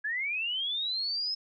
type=linear sweep; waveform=sine; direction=up; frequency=1655 to 5180 Hz; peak=-29 dBFS; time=0.04-1.35 s; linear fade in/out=10 ms; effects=none